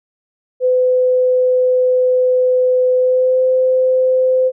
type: tone with pitch glide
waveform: sine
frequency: 506 to 514.3 Hz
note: B4 to C5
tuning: +42 to -30 cents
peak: -10 dBFS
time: 0.6-4.52 s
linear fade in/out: 50 ms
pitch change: +28 cents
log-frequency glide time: 2.96-3.43 s
effects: none